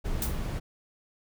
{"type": "noise", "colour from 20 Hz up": "brown", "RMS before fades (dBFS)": -31, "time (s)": [0.04, 0.6], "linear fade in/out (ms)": 20}
{"type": "noise with exponential decay", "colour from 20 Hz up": "blue", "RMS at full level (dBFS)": -28, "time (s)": [0.22, 0.4], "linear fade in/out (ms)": 1, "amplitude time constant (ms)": 39}
{"effects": []}